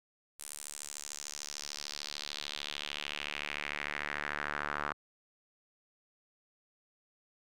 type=tone with band-pass filter sweep; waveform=sawtooth; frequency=73.42 Hz; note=D2; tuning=in tune; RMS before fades=-40 dBFS; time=0.39-4.93 s; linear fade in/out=10 ms; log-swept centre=9600 to 1300 Hz; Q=2.7; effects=none